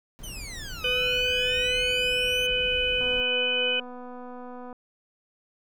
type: noise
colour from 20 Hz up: brown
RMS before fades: -40 dBFS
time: 0.19-3.2 s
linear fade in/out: 0 ms
type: exponential two-way sweep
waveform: 15% pulse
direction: down then up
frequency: 3172 to 1202 to 3172 Hz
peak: -31 dBFS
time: 0.23-2.47 s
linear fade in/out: 10 ms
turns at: 0.86 s
type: harmonic tone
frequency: 499.9 Hz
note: B4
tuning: 21 cents sharp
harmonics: 1 / 3 / 5 / 6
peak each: -29 / -35 / -27 / -26 dBFS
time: 0.84-3.8 s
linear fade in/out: 5 ms
type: click train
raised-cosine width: 1 ms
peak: -29 dBFS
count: 427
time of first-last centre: 3.01-4.728 s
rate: 248 Hz
effects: none